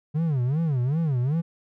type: tone with vibrato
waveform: triangle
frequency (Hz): 142.6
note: C#3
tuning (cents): +49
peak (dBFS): -19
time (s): 0.14-1.42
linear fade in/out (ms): 20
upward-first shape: sine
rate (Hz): 2.6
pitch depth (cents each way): 280
effects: none